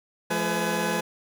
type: tone cluster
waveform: 20% pulse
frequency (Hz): 173.9 / 214.8 / 503 / 843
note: F3 / A3 / B4 / G#5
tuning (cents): -7 / -41 / +32 / +26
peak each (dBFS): -25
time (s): 0.3-1.01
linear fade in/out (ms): 10
effects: none